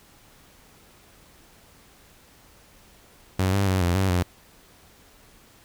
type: tone with pitch steps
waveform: sawtooth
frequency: 93.9 / 99 / 93.9 / 87.3 / 95.9 / 89.2 Hz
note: F#2 / G2 / F#2 / F2 / G2 / F2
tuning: +26 / +18 / +26 / 0 / -37 / +37 cents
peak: -16 dBFS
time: 3.39-4.23 s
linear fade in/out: 5 ms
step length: 140 ms
effects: pink hiss -54 dBFS RMS until 5.64 s